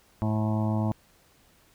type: harmonic tone with a mistuned harmonic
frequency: 108.2 Hz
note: A2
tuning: 29 cents flat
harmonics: 1 / 2 / 3 / 5 / 6 / 7 / 8 / 9 / 10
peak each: -26 / -28 / -35 / -41 / -37 / -42 / -39 / -42 / -46 dBFS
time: 0.22-0.92 s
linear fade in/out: 0 ms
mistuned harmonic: 9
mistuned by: -23 cents
effects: pink hiss -61 dBFS RMS until 1.74 s